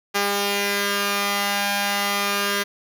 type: tone pair together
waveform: 5% pulse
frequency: 201.6 / 403.5 Hz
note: G3 / G#4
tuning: +49 / -50 cents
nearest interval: octave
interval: 1201 cents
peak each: -12 dBFS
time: 0.14-2.64 s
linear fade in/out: 20 ms
effects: none